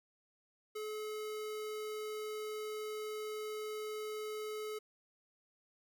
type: tone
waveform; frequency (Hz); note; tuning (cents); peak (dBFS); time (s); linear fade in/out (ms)
square; 428.2; A4; -47; -40; 0.75-4.79; 10
effects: none